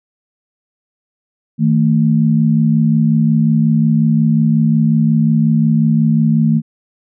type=tone pair together; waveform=sine; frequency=158.25 / 223.8 Hz; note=D#3 / A3; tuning=+30 / +30 cents; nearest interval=tritone; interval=600 cents; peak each=-12 dBFS; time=1.58-6.62 s; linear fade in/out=50 ms; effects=none